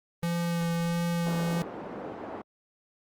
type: tone with vibrato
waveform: square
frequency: 170 Hz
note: F3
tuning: 46 cents flat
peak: -27 dBFS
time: 0.23-1.62 s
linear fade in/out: 0 ms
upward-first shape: sine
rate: 1.5 Hz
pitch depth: 12 cents each way
type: band-pass noise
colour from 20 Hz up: pink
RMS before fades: -39 dBFS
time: 1.26-2.42 s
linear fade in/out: 10 ms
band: 270 to 820 Hz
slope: 12 dB/octave
effects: Opus 32 kbps